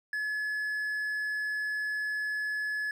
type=tone; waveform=triangle; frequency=1707 Hz; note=G#6; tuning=47 cents sharp; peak=-28 dBFS; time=0.13-2.91 s; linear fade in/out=2 ms; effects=none